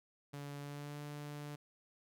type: tone with pitch glide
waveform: sawtooth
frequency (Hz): 143.2 to 146.72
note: D3 to D3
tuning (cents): -43 to -1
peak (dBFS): -40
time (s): 0.33-1.56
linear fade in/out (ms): 10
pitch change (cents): +42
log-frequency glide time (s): 0.6-1
effects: none